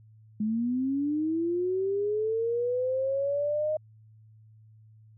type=linear sweep; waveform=sine; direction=up; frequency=209 to 622.3 Hz; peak=-25 dBFS; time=0.4-3.77 s; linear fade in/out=5 ms; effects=added 109 Hz sine -52 dBFS peak until 5.17 s